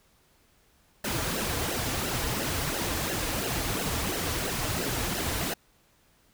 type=noise with flanger; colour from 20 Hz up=pink; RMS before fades=-30 dBFS; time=1.04-5.54 s; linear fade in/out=5 ms; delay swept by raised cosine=0.85 to 5.55 ms; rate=2.9 Hz; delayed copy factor=-0.7; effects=pink hiss -64 dBFS RMS until 6.33 s